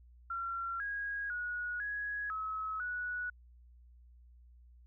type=tone with pitch steps; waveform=sine; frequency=1367 / 1644 / 1456 / 1668 / 1287 / 1470 Hz; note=F6 / G#6 / F#6 / G#6 / E6 / F#6; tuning=-37 / -18 / -28 / +7 / -42 / -12 cents; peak=-35 dBFS; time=0.3-3.3 s; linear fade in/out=5 ms; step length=500 ms; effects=added 60 Hz sine -56 dBFS peak until 4.86 s